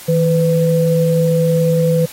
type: tone pair together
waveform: sine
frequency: 160.9 / 501.2 Hz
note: E3 / B4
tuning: -42 / +25 cents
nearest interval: octave + minor sixth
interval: 1967 cents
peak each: -13 / -14 dBFS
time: 0.08-2.06 s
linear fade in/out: 10 ms
effects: white hiss -35 dBFS RMS until 2.12 s + AAC 48 kbps